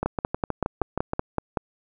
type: two click trains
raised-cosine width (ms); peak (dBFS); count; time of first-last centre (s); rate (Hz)
1; -9 / -11; 9 / 8; 0.06-1.572 / 0.03-1.134; 5.29 / 6.34
effects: none